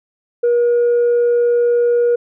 sine tone, 478.2 Hz, A#4, 44 cents sharp, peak -9 dBFS, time 0.43-2.16 s, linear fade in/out 10 ms, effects tanh soft clip ceiling -9 dBFS

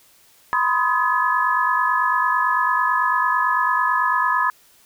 sine tone cluster, 987 / 1036 / 1255 / 1705 Hz, B5 / C6 / D#6 / G#6, -1 / -17 / +15 / +45 cents, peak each -22 dBFS, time 0.53-4.5 s, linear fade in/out 0 ms, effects white hiss -54 dBFS RMS until 4.85 s

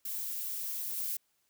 violet noise with level steps, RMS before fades -37 / -35 dBFS, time 0.05-1.17 s, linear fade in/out 5 ms, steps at 0.96 s, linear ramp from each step 20 ms, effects white hiss -75 dBFS RMS until 1.49 s

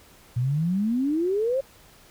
sine exponential sweep, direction up, 116.54 to 554.4 Hz, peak -21 dBFS, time 0.36-1.61 s, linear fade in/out 10 ms, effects pink hiss -53 dBFS RMS until 2.1 s

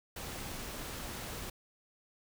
pink noise, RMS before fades -42 dBFS, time 0.16-1.5 s, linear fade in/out 5 ms, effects none

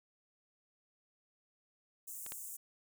pink high-pass noise, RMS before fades -46 dBFS, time 2.07-2.57 s, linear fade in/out 10 ms, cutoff 7000 Hz, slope 48 dB/octave
clicks, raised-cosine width 0.2 ms, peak -30 / -26 dBFS, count 2, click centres 2.264 / 2.321 s
effects none

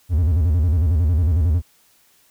triangle tone with vibrato, 81.6 Hz, E2, 17 cents flat, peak -12 dBFS, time 0.09-1.62 s, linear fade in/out 50 ms, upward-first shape square, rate 11 Hz, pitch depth 150 cents each way, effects white hiss -57 dBFS RMS until 2.3 s

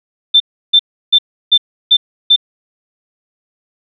sine tone bursts, 3559 Hz, A7, 19 cents sharp, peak -4 dBFS, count 6, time 0.34-2.362 s, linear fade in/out 10 ms, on 62 ms, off 330 ms, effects none

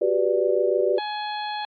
sine chord, G major seventh, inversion third, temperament equal with one note detuned, 370 / 396.6 / 493.9 / 587.3 Hz, F#4 / G4 / B4 / D5, 0 / +20 / 0 / 0 cents, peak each -24 dBFS, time 0.01-0.99 s, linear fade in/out 10 ms
harmonic tone, 841 Hz, G#5, 22 cents sharp, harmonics 1 / 2 / 3 / 4 / 5, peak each -28 / -36 / -41 / -37 / -38 dBFS, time 0.98-1.65 s, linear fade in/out 2 ms
effects AAC 64 kbps

